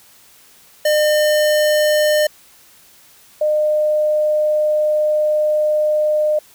square / sine tone pair in turn, 605 / 607.6 Hz, D#5 / D#5, -49 / -41 cents, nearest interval unison, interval 8 cents, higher second, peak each -13 dBFS, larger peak neither, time 0.85-2.27 / 3.41-6.39 s, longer second, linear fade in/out 5 ms, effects white hiss -48 dBFS RMS until 6.54 s

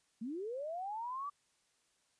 sine linear sweep, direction up, 208 to 1174.7 Hz, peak -38 dBFS, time 0.21-1.3 s, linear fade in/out 10 ms, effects white hiss -75 dBFS RMS until 2.19 s + resampled to 22050 Hz

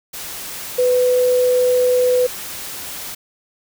sine tone in noise, 499.5 Hz, B4, 20 cents sharp, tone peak -12 dBFS, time 0.78-2.27 s, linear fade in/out 10 ms, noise white, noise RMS -30 dBFS, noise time 0.13-3.15 s, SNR +15 dB, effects none

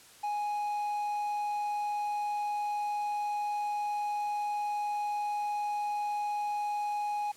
triangle tone, 830.6 Hz, G#5, in tune, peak -28 dBFS, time 0.23-7.32 s, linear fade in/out 10 ms, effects white hiss -55 dBFS RMS until 7.36 s + low-pass 11000 Hz 12 dB/octave

